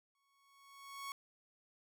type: tone with exponential growth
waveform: sawtooth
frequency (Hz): 1108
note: C#6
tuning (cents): -1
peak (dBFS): -37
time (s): 0.15-1.12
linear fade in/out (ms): 1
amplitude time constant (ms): 210
effects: none